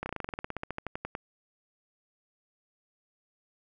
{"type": "slowing click train", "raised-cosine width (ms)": 0.5, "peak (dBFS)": -19, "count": 20, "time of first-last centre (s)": [0.03, 1.151], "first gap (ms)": 30, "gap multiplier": 1.07, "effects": []}